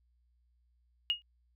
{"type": "tone with exponential decay", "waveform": "sine", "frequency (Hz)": 2866, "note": "F7", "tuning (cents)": 44, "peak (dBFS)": -23, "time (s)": [1.1, 1.22], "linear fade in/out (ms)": 0, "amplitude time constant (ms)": 26, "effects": ["added 60 Hz sine -68 dBFS peak until 1.55 s"]}